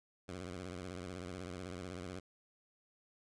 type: tone with vibrato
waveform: 10% pulse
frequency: 90.6 Hz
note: F#2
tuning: 36 cents flat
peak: -35 dBFS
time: 0.28-2.2 s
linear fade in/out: 10 ms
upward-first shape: sine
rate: 16 Hz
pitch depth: 130 cents each way
effects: resampled to 22050 Hz